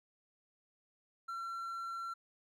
triangle tone, 1358 Hz, F6, 49 cents flat, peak -37 dBFS, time 1.28-2.14 s, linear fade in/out 10 ms, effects none

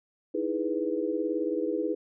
sine chord, E major seventh, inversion third, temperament equal, 311.1 / 329.6 / 415.3 / 493.9 Hz, D#4 / E4 / G#4 / B4, 0 / 0 / 0 / 0 cents, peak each -32 dBFS, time 0.34-1.95 s, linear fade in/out 10 ms, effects none

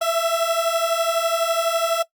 30% pulse beating tone pair, 659.3 / 671.3 Hz, E5 / E5, 0 / +31 cents, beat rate 12 Hz, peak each -19 dBFS, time 0.01-2.03 s, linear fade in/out 10 ms, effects noise-tail reverb RT60 0.1 s tail -19 dB re dry + Opus 48 kbps

